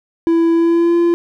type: tone with pitch glide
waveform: triangle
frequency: 332.6 to 342.3 Hz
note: E4 to F4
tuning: +16 to -35 cents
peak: -8 dBFS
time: 0.27-1.14 s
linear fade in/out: 0 ms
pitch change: +49 cents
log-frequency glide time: 0.53-0.96 s
effects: none